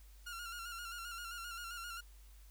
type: tone with vibrato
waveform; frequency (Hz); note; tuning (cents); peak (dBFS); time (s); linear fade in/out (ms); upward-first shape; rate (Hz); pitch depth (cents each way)
sawtooth; 1396.9; F6; 0; -40; 0.26-2.01; 10; square; 7.6; 42
effects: added 50 Hz sine -55 dBFS peak until 2.5 s + white hiss -67 dBFS RMS until 2.5 s